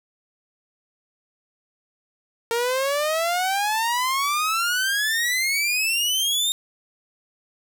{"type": "exponential sweep", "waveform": "sawtooth", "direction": "up", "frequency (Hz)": [458.3, 3700], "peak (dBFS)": -17, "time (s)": [2.51, 6.52], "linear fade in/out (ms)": 0, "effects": []}